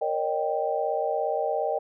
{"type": "chord", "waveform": "sine", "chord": "Eb dominant seventh", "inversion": "second", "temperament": "equal with one note detuned", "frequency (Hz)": [466.2, 554.4, 611.6, 784], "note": ["Bb4", "Db5", "Eb5", "G5"], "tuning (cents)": [0, 0, -30, 0], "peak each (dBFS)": [-30, -32, -28, -29], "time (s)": [0.01, 1.79], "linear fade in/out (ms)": 10, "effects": []}